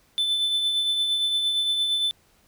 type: tone with tremolo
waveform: triangle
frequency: 3520 Hz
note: A7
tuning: in tune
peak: -18 dBFS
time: 0.18-2.11 s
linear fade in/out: 0 ms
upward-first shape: triangle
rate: 8.7 Hz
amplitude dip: 40%
effects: pink hiss -61 dBFS RMS until 2.47 s

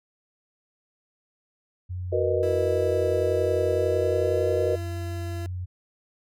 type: tone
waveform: sine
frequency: 90.6 Hz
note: F#2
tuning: 36 cents flat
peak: -29 dBFS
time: 1.89-5.66 s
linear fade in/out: 20 ms
type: chord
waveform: sine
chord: B major seventh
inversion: second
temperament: just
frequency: 370.4 / 463 / 493.9 / 617.4 Hz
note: F#4 / A#4 / B4 / D#5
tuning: +2 / -12 / 0 / -14 cents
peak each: -27 dBFS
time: 2.12-4.76 s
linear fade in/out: 10 ms
type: tone with pitch glide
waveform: 30% pulse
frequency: 329.6 to 339.5 Hz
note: E4 to F4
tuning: 0 to -49 cents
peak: -33 dBFS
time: 2.43-5.46 s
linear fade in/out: 0 ms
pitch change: +51 cents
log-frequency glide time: 3.66-4.49 s
effects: none

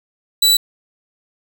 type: tone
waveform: sawtooth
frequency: 3951 Hz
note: B7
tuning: in tune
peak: -7 dBFS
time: 0.42-0.57 s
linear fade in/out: 5 ms
effects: none

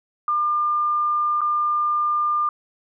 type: tone with dropouts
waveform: sine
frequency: 1200 Hz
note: D6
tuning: 37 cents sharp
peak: -18 dBFS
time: 0.28-2.49 s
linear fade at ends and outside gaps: 2 ms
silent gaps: 1.408-1.415 s
effects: none

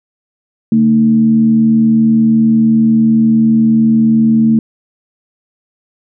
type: tone with frequency modulation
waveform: sine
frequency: 224.3 Hz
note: A3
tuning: 34 cents sharp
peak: -6 dBFS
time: 0.72-4.59 s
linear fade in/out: 2 ms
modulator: 79.9 Hz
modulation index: 0.43
effects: none

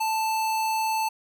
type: tone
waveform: square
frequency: 881 Hz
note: A5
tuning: 2 cents sharp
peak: -24 dBFS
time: 0-1.09 s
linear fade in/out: 10 ms
effects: none

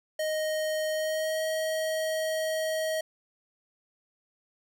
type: tone with pitch glide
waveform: square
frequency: 622.3 to 633.2 Hz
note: D#5 to D#5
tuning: 0 to +30 cents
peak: -28 dBFS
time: 0.19-3.01 s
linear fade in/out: 5 ms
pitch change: +30 cents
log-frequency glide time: 0.92-1.43 s
effects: none

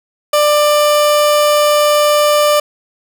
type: tone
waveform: 30% pulse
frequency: 593 Hz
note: D5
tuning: 17 cents sharp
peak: -6 dBFS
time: 0.33-2.6 s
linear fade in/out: 5 ms
effects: none

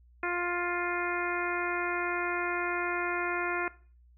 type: harmonic tone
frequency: 351.2 Hz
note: F4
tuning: 10 cents sharp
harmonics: 1 / 2 / 3 / 4 / 5 / 6 / 7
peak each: -34 / -38 / -37 / -35 / -38 / -39 / -38 dBFS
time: 0.23-3.68 s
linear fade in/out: 2 ms
effects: noise-tail reverb RT60 0.4 s tail -18 dB re dry + added 60 Hz sine -56 dBFS peak until 4.17 s

